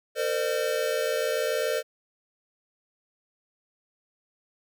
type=tone cluster; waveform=square; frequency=456.5 / 517 / 604 Hz; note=A#4 / C5 / D5; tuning=-36 / -21 / +48 cents; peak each=-30 dBFS; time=0.15-1.83 s; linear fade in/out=50 ms; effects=none